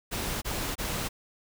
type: noise bursts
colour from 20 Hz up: pink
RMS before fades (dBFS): -32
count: 3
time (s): 0.11-1.09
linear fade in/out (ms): 20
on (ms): 310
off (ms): 25
effects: none